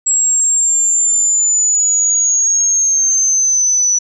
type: linear sweep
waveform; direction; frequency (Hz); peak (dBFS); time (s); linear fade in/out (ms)
sine; down; 7660 to 5920; -10; 0.06-3.99; 10
effects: none